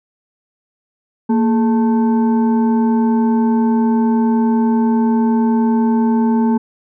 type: tone with frequency modulation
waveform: sine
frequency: 230.2 Hz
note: A#3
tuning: 22 cents flat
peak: -11 dBFS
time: 1.29-6.58 s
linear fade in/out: 10 ms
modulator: 655 Hz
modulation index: 0.55
effects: none